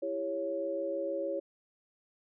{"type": "chord", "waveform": "sine", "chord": "C# diminished", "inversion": "first", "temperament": "just", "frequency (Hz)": [332.6, 399.1, 554.4], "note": ["E4", "G4", "C#5"], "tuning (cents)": [16, 31, 0], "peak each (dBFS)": [-38, -39, -33], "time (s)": [0.02, 1.4], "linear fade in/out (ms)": 10, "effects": []}